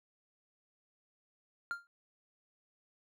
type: tone with exponential decay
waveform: triangle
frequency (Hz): 1396.9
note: F6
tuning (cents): 0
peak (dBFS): -29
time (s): 1.71-1.87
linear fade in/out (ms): 0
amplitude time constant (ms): 33
effects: none